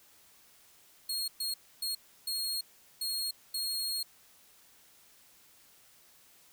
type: tone bursts at uneven times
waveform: sawtooth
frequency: 4278 Hz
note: C8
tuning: 38 cents sharp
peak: -29 dBFS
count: 6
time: 1.09-1.28 / 1.4-1.54 / 1.82-1.95 / 2.27-2.61 / 3.01-3.31 / 3.54-4.03 s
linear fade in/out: 5 ms
effects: white hiss -61 dBFS RMS until 6.52 s